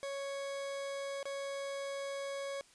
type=tone with dropouts; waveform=40% pulse; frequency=554.4 Hz; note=C#5; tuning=in tune; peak=-37 dBFS; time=0.03-2.61 s; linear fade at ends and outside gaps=0 ms; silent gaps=1.229-1.255 s; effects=white hiss -63 dBFS RMS until 2.74 s + resampled to 22050 Hz